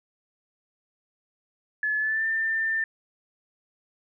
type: tone with pitch glide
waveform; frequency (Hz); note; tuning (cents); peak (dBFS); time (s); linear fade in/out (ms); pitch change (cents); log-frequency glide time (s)
sine; 1716 to 1790.9; A6 to A6; -44 to +30; -23; 1.83-2.84; 2; +74; 1.98-2.26
effects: none